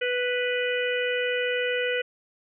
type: harmonic tone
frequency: 493.9 Hz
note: B4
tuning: in tune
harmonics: 1 / 3 / 4 / 5 / 6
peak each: -26 / -31 / -32 / -33 / -34 dBFS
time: 0.01-2.02 s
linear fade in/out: 10 ms
effects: none